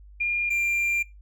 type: tone pair in turn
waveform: sine / triangle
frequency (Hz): 2411 / 2382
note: D7 / D7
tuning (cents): +45 / +24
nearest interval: unison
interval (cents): 21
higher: first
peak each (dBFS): -22 / -20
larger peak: second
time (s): 0.2-0.5 / 0.5-1.03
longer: second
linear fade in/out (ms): 10
effects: noise-tail reverb RT60 0.2 s tail -20 dB re dry + added 50 Hz sine -45 dBFS peak until 1.21 s